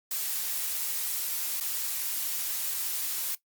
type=noise with dropouts; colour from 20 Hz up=blue; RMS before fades=-31 dBFS; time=0.11-3.35 s; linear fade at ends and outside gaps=2 ms; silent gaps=1.601-1.608 s; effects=noise-tail reverb RT60 0.1 s tail -17 dB re dry + Opus 48 kbps